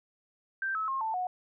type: tone with pitch steps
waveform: sine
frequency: 1568 / 1295.9 / 1071 / 885.1 / 731.5 Hz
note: G6 / E6 / C6 / A5 / F#5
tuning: 0 / -30 / +40 / +10 / -20 cents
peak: -29 dBFS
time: 0.62-1.27 s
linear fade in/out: 2 ms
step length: 130 ms
effects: none